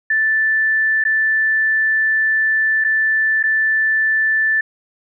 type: tone with dropouts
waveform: sine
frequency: 1760 Hz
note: A6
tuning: in tune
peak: -13 dBFS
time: 0.1-4.61 s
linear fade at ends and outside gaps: 5 ms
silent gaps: 1.04-1.05 / 2.841-2.846 / 3.429-3.437 s
effects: none